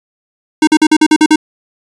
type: tone bursts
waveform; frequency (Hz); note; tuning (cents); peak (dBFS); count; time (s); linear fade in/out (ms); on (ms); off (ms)
square; 309.2; D#4; -11; -5; 8; 0.62-1.359; 5; 53; 45
effects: resampled to 22050 Hz